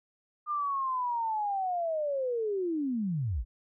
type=linear sweep; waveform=sine; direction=down; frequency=1215 to 42 Hz; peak=-28 dBFS; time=0.46-3.45 s; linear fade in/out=50 ms; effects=none